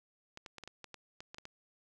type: clicks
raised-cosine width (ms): 0.2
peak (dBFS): -29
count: 11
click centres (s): 0.374 / 0.462 / 0.583 / 0.637 / 0.676 / 0.843 / 0.943 / 1.205 / 1.345 / 1.384 / 1.454
effects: none